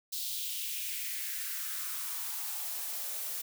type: noise with high-pass filter sweep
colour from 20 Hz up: blue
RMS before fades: -37 dBFS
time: 0.12-3.42 s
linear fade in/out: 10 ms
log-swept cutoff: 4000 to 440 Hz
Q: 2.8
effects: none